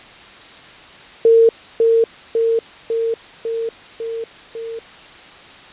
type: tone with echo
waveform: sine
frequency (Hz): 456.1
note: A#4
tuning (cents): -38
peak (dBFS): -7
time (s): 1.25-1.49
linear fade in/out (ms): 2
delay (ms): 550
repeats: 6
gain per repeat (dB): -3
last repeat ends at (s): 4.79
effects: white hiss -40 dBFS RMS until 5.72 s + resampled to 8000 Hz